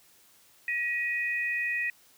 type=tone pair together; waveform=sine; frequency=1908.9 / 2489 Hz; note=A#6 / D#7; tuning=+41 / 0 cents; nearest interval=perfect fourth; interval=459 cents; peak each=-29 / -31 dBFS; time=0.68-1.9 s; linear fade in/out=2 ms; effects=white hiss -60 dBFS RMS until 2.17 s + high-pass 60 Hz 12 dB/octave